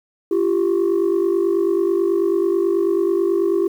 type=tone pair together; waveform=sine; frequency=342.8 / 392 Hz; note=F4 / G4; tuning=-32 / 0 cents; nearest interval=major second; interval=232 cents; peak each=-16 dBFS; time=0.31-3.68 s; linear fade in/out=5 ms; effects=tanh soft clip ceiling -12 dBFS + 8-bit